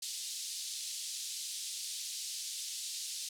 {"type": "band-pass noise", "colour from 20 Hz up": "pink", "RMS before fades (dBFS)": -41, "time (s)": [0.02, 3.29], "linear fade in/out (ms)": 5, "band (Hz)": [3700, 10000], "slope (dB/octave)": 24, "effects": []}